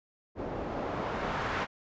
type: noise with low-pass filter sweep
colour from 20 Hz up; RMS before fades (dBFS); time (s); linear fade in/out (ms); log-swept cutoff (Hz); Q
white; -34; 0.35-1.67; 50; 500 to 1600; 0.88
effects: resampled to 16000 Hz